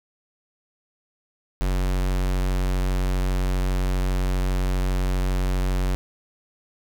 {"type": "tone", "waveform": "square", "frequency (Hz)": 46.25, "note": "F#1", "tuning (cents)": 0, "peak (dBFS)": -21, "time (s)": [1.61, 5.95], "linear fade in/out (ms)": 0, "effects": []}